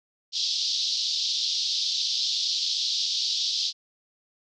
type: band-pass noise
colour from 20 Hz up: white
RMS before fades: -27 dBFS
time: 0.32-3.73 s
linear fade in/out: 50 ms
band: 3400 to 5300 Hz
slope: 48 dB/octave
effects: none